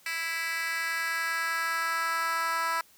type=tone with high-pass filter sweep; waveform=10% pulse; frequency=329.6 Hz; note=E4; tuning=in tune; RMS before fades=-30 dBFS; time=0.06-2.81 s; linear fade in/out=2 ms; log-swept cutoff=2200 to 1100 Hz; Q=2.4; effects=white hiss -59 dBFS RMS until 2.97 s